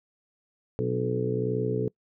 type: harmonic tone with a mistuned harmonic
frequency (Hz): 61.74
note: B1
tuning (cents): 0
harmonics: 2 / 3 / 4 / 5 / 6 / 7 / 8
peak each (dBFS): -30 / -34 / -36 / -37 / -36 / -28 / -38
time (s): 0.79-1.88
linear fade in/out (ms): 0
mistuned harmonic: 4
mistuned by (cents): +63
effects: noise-tail reverb RT60 0.1 s tail -25 dB re dry

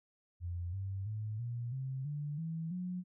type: tone with pitch steps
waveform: sine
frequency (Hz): 87.31 / 96.88 / 107.49 / 119.27 / 132.34 / 146.84 / 162.93 / 180.78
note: F2 / G2 / A2 / A#2 / C3 / D3 / E3 / F#3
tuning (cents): 0 / -20 / -40 / +40 / +20 / 0 / -20 / -40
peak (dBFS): -36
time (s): 0.4-3.04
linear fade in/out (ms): 50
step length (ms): 330
effects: none

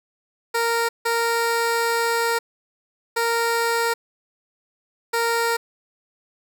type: tone bursts at uneven times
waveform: 15% pulse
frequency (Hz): 464.1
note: A#4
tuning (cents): -8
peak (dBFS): -13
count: 4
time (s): 0.54-0.89 / 1.05-2.39 / 3.16-3.94 / 5.13-5.57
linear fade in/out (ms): 10
effects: none

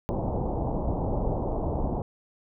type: low-pass noise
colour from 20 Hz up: pink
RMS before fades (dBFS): -28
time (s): 0.09-2.02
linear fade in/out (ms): 0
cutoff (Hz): 910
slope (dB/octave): 48
effects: none

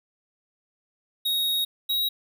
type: tone pair in turn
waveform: square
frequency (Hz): 3762 / 3826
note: A#7 / A#7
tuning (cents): +15 / +44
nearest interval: unison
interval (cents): 29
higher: second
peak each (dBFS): -23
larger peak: neither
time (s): 1.25-1.65 / 1.89-2.09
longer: first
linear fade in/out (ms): 10
effects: none

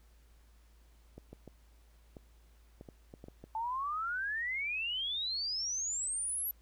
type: clicks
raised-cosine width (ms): 2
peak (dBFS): -34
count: 10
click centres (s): 1.18 / 1.33 / 1.477 / 2.168 / 2.811 / 2.888 / 3.139 / 3.241 / 3.284 / 3.44
type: exponential sweep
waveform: sine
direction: up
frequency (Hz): 870 to 11910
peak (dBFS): -33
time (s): 3.55-6.51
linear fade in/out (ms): 2
effects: added 56 Hz sine -59 dBFS peak until 6.61 s + pink hiss -70 dBFS RMS until 6.61 s

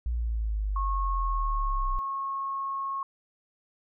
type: linear sweep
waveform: sine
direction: down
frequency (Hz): 60.2 to 30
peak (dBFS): -26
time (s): 0.06-1.99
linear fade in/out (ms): 0
type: tone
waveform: sine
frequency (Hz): 1091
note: C#6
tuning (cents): -28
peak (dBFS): -29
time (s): 0.76-3.03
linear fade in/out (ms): 2
effects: none

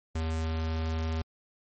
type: tone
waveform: square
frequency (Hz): 80.4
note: E2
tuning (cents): -43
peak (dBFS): -29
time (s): 0.15-1.22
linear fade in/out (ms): 5
effects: MP3 32 kbps

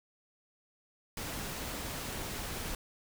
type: noise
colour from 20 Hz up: pink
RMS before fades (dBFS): -39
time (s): 1.17-2.75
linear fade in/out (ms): 2
effects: none

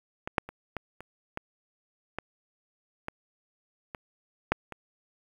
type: clicks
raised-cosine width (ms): 0.5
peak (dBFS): -18 / -7 / -25 / -18 / -27 / -18 / -17 / -18 / -22 / -7 / -24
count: 11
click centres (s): 0.275 / 0.382 / 0.49 / 0.767 / 1.006 / 1.374 / 2.186 / 3.084 / 3.948 / 4.52 / 4.723
effects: 8-bit

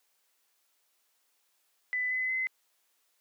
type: tone with pitch steps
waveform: sine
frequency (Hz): 1999 / 2022 / 2046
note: B6 / B6 / C7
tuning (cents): +20 / +40 / -39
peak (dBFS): -28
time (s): 1.93-2.47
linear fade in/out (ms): 0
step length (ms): 180
effects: white hiss -73 dBFS RMS until 3.2 s + high-pass 400 Hz 12 dB/octave

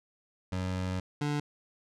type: tone pair in turn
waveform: 25% pulse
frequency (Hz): 92.5 / 146.83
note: F#2 / D3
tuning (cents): 0 / 0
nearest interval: minor sixth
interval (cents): 800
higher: second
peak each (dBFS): -27 / -25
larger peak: second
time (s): 0.52-1 / 1.21-1.4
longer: first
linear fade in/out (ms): 5
effects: low-pass 7000 Hz 12 dB/octave

